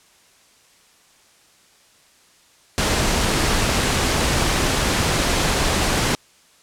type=noise; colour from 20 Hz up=pink; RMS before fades=-19 dBFS; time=2.78-6.15 s; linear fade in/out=0 ms; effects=white hiss -54 dBFS RMS until 6.62 s + low-pass 9000 Hz 12 dB/octave